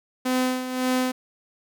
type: tone with tremolo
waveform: sawtooth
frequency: 255.1 Hz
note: C4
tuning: 44 cents flat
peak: -16 dBFS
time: 0.25-1.12 s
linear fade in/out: 10 ms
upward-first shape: sine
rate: 1.8 Hz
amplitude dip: 65%
effects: none